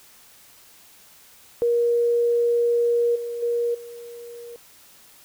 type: tone with level steps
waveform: sine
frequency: 473.6 Hz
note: A#4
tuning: 27 cents sharp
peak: -17 / -27 / -20 / -36 dBFS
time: 1.62-4.56 s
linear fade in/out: 0 ms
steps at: 3.15 / 3.42 / 3.74 s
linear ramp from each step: 10 ms
effects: white hiss -51 dBFS RMS until 5.24 s